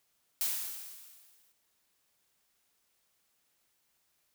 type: noise with exponential decay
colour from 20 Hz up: blue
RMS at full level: -30 dBFS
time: 0.41-1.52 s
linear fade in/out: 0 ms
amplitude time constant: 240 ms
effects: white hiss -75 dBFS RMS until 4.34 s